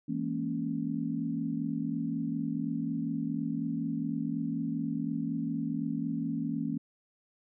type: chord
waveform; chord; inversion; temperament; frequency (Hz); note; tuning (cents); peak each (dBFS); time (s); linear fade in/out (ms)
sine; A# half-diminished seventh; second; equal; 164.81 / 207.7 / 233.1 / 277.2; E3 / G#3 / A#3 / C#4; 0 / 0 / 0 / 0; -36 / -40 / -34 / -34; 0.08-6.78; 10
effects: none